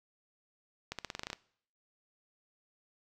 accelerating click train, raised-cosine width 0.2 ms, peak -20 dBFS, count 10, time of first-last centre 0.92-1.33 s, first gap 67 ms, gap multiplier 0.9, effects noise-tail reverb RT60 0.6 s tail -21 dB re dry

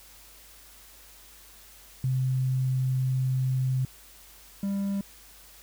sine / triangle tone pair in turn, 130 / 198.28 Hz, C3 / G3, -11 / +20 cents, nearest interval perfect fifth, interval 731 cents, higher second, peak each -23 / -24 dBFS, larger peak first, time 2.04-3.85 / 4.63-5.01 s, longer first, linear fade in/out 2 ms, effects added 50 Hz sine -57 dBFS peak until 5.62 s + white hiss -52 dBFS RMS until 5.62 s

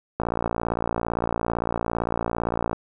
click train, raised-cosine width 1 ms, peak -10 dBFS, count 147, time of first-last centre 0.2-2.73 s, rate 57.7 Hz, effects none

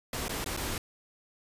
pink noise with dropouts, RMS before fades -34 dBFS, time 0.13-0.78 s, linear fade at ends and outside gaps 2 ms, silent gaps 0.282-0.293 / 0.444-0.46 / 0.566-0.573 s, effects resampled to 32000 Hz

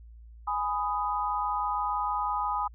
sine chord, G# minor, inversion none, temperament just, 830.6 / 996.7 / 1245.9 Hz, G#5 / B5 / D#6, 0 / +16 / +2 cents, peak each -31 dBFS, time 0.47-2.68 s, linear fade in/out 10 ms, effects added 57 Hz sine -46 dBFS peak until 2.74 s

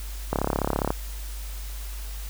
click train, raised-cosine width 1 ms, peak -9 dBFS, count 21, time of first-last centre 0.33-0.905 s, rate 34.8 Hz, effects added 50 Hz sine -32 dBFS peak until 2.29 s + white hiss -43 dBFS RMS until 2.29 s

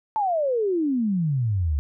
sine exponential sweep, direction down, 892 to 68.2 Hz, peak -20 dBFS, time 0.16-1.79 s, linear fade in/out 0 ms, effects none

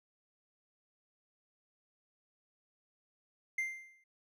triangle tone with exponential decay, 2093 Hz, C7, in tune, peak -28 dBFS, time 3.58-4.04 s, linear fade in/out 5 ms, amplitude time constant 100 ms, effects none

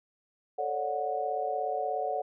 sine chord, D major seventh, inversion second, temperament just, 440.5 / 550.6 / 587.3 / 734.2 Hz, A4 / C#5 / D5 / F#5, +2 / -12 / 0 / -14 cents, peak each -36 / -36 / -36 / -31 dBFS, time 0.58-2.22 s, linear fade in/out 10 ms, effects none

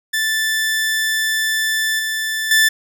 sawtooth tone with level steps, 1760 Hz, A6, in tune, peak -13 / -16 / -7 dBFS, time 0.13-2.69 s, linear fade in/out 10 ms, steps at 1.99 / 2.51 s, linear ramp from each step 2 ms, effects none

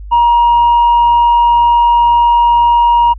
triangle tone with tanh clipping, 948 Hz, A#5, 29 cents sharp, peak -6 dBFS, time 0.11-3.14 s, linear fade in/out 20 ms, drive 6 dB, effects added 50 Hz sine -25 dBFS peak until 3.18 s + resampled to 8000 Hz

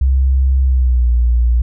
sine tone with pitch glide, 66 to 59.48 Hz, C2 to A#1, +16 to +36 cents, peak -9 dBFS, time 0.01-1.62 s, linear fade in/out 5 ms, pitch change -180 cents, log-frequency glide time 0.63-1.1 s, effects none

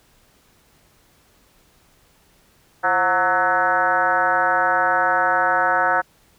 sine tone with frequency modulation, 1112 Hz, C#6, 5 cents sharp, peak -15 dBFS, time 2.83-6.02 s, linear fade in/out 20 ms, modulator 193 Hz, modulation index 2.8, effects pink hiss -57 dBFS RMS until 6.38 s

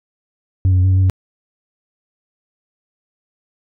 sine tone with pitch steps, 94 / 92.2 / 91.3 / 94.5 / 93.4 / 94.7 / 93.2 Hz, F#2 / F#2 / F#2 / F#2 / F#2 / F#2 / F#2, +28 / -6 / -23 / +37 / +17 / +41 / +13 cents, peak -7 dBFS, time 0.65-1.098 s, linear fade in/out 0 ms, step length 64 ms, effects tanh soft clip ceiling -9 dBFS

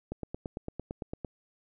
click train, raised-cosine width 2 ms, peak -22 dBFS, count 11, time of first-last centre 0.12-1.247 s, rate 8.87 Hz, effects none

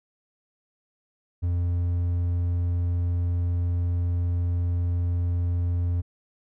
triangle tone, 87.31 Hz, F2, in tune, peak -20 dBFS, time 1.42-6.02 s, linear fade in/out 20 ms, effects none

